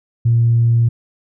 sine tone, 116.8 Hz, A#2, 4 cents sharp, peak -9 dBFS, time 0.25-0.89 s, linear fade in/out 10 ms, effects tanh soft clip ceiling -5 dBFS

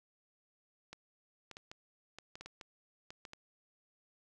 clicks, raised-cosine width 0.2 ms, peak -30 dBFS, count 12, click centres 0.93 / 1.513 / 1.569 / 1.715 / 2.186 / 2.355 / 2.41 / 2.46 / 2.612 / 3.105 / 3.252 / 3.334 s, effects none

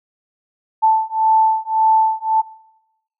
sine beating tone pair, 880 / 881.8 Hz, A5 / A5, 0 / +4 cents, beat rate 1.8 Hz, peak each -15 dBFS, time 0.82-2.42 s, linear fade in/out 20 ms, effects noise-tail reverb RT60 0.9 s tail -22 dB re dry

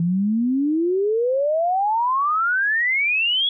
sine exponential sweep, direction up, 164.81 to 3401 Hz, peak -17 dBFS, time 0-3.49 s, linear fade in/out 2 ms, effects none

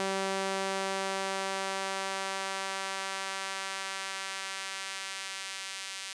sawtooth tone with high-pass filter sweep, 193.1 Hz, G3, 26 cents flat, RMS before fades -35 dBFS, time 0-6.13 s, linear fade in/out 2 ms, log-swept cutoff 390 to 2600 Hz, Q 0.76, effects resampled to 22050 Hz

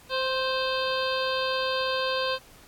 harmonic tone with a mistuned harmonic, 521 Hz, C5, 7 cents flat, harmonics 1 / 2 / 3 / 5 / 6 / 7 / 8 / 9, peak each -28 / -31 / -33 / -35 / -36 / -36 / -37 / -38 dBFS, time 0.09-2.39 s, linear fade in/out 50 ms, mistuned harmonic 2, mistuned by +20 cents, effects pink hiss -53 dBFS RMS until 2.67 s + AAC 64 kbps

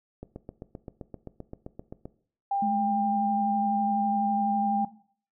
click train, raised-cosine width 2 ms, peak -25 dBFS, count 15, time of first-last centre 0.23-2.055 s, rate 7.67 Hz
sine tone, 796 Hz, G5, 26 cents sharp, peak -24 dBFS, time 2.51-4.85 s, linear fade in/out 5 ms
sine tone with vibrato, 212 Hz, G#3, 36 cents sharp, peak -27 dBFS, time 2.62-4.85 s, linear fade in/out 5 ms, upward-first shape sine, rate 12 Hz, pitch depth 29 cents each way
effects noise-tail reverb RT60 0.5 s tail -17 dB re dry

